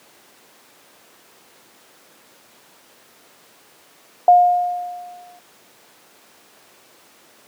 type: tone with exponential decay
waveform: sine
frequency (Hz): 712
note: F5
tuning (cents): +33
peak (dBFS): -5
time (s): 4.28-5.39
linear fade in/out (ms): 2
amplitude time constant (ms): 240
effects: pink hiss -50 dBFS RMS until 7.47 s + high-pass 300 Hz 12 dB/octave